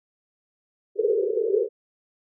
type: band-pass noise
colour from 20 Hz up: white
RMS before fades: -23 dBFS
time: 0.95-1.69 s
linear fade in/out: 50 ms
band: 390 to 480 Hz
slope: 96 dB/octave
effects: none